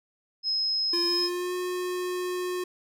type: tone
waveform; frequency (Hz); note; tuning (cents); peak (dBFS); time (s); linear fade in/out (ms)
sine; 5130; E8; -48; -24; 0.43-1.3; 50
type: tone with pitch glide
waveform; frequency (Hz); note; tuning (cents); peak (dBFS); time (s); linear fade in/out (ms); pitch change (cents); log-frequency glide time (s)
square; 345 to 361.5; F4 to F#4; -21 to -40; -29; 0.93-2.64; 5; +81; 1.03-1.53
effects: none